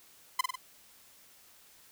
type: tone with echo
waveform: sawtooth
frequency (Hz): 1023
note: C6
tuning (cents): -39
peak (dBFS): -20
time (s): 0.39-0.41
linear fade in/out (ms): 5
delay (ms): 49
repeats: 3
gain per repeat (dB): -4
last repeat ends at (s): 0.557
effects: white hiss -59 dBFS RMS until 1.91 s